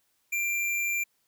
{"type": "tone", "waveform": "square", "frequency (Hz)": 2372, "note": "D7", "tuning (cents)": 17, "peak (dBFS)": -27, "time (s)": [0.32, 1.04], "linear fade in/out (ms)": 10, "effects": ["white hiss -72 dBFS RMS until 1.27 s"]}